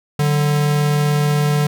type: tone pair together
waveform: square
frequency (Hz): 147.3 / 187.47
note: D3 / F#3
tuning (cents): +6 / +23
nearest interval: major third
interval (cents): 417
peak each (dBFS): -15 / -25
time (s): 0.19-1.67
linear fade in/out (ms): 5
effects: none